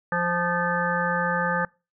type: harmonic tone with a mistuned harmonic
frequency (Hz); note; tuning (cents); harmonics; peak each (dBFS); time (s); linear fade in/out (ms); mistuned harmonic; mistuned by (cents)
174.61; F3; 0; 1 / 3 / 5 / 7 / 9 / 10; -29 / -29 / -29 / -29 / -29 / -29; 0.12-1.65; 2; 9; -31
effects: noise-tail reverb RT60 0.3 s tail -25 dB re dry